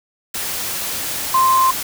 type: tone in noise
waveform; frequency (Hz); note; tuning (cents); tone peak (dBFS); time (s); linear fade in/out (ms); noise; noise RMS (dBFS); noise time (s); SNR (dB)
sine; 1046.5; C6; 0; -11; 1.34-1.71; 5; white; -24; 0.34-1.83; +10
effects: none